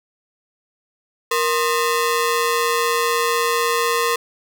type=ring-modulated tone; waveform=sawtooth; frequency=764 Hz; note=G5; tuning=45 cents flat; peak=-10 dBFS; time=1.31-4.16 s; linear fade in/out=5 ms; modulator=294 Hz; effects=none